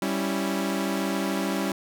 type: chord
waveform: sawtooth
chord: C# diminished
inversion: second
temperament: equal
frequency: 196 / 277.2 / 329.6 Hz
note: G3 / C#4 / E4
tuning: 0 / 0 / 0 cents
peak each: -24 / -26 / -27 dBFS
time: 0.02-1.72 s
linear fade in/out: 2 ms
effects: none